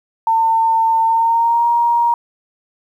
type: tone with pitch glide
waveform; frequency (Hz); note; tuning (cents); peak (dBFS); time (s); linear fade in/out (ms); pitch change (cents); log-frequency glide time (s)
sine; 902 to 942.5; A5 to A#5; +43 to +19; -11; 0.27-2.14; 2; +76; 1.05-1.67
effects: 8-bit